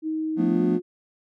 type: tone with pitch glide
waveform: sine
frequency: 314.8 to 357.5 Hz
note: D#4 to F4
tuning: +20 to +41 cents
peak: -24 dBFS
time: 0.02-0.82 s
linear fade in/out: 50 ms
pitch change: +221 cents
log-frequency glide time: 0.35-0.64 s
type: chord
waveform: triangle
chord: B half-diminished seventh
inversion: second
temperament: just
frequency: 177.8 / 222.2 / 246.9 / 296.3 Hz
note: F3 / A3 / B3 / D4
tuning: +31 / +17 / 0 / +15 cents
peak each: -23 / -24 / -24 / -24 dBFS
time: 0.36-0.8 s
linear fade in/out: 50 ms
effects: none